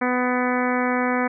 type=harmonic tone; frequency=249.5 Hz; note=B3; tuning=18 cents sharp; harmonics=1 / 2 / 3 / 4 / 5 / 6 / 7 / 8 / 9; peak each=-23 / -26 / -28 / -29 / -30 / -31 / -31 / -32 / -33 dBFS; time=0.01-1.28 s; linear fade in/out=10 ms; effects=none